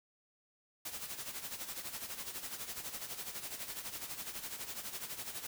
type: noise with tremolo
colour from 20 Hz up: white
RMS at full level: -41 dBFS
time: 0.85-5.47 s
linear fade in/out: 5 ms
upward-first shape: sine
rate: 12 Hz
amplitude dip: 65%
effects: none